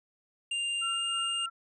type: tone with pitch glide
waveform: square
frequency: 2796 to 2815 Hz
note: F7 to F7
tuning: +1 to +13 cents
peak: -30 dBFS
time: 0.51-1.46 s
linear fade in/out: 5 ms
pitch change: +12 cents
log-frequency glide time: 0.81-1.05 s
type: tone with tremolo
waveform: sine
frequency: 1354 Hz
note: E6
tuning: 46 cents sharp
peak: -34 dBFS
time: 0.81-1.5 s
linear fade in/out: 20 ms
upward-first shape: sine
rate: 3.2 Hz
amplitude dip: 60%
effects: resampled to 22050 Hz